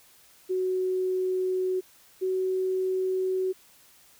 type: tone pair in turn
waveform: sine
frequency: 371.3 / 374.5 Hz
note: F#4 / F#4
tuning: +6 / +21 cents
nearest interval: unison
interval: 15 cents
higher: second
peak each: -24 dBFS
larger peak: neither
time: 0.49-1.81 / 2.21-3.53 s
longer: neither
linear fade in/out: 20 ms
effects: white hiss -57 dBFS RMS until 4.19 s